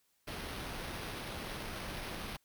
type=noise with sample-and-hold; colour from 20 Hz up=pink; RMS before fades=-42 dBFS; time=0.27-2.37 s; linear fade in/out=10 ms; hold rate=7350 Hz; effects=white hiss -75 dBFS RMS until 2.44 s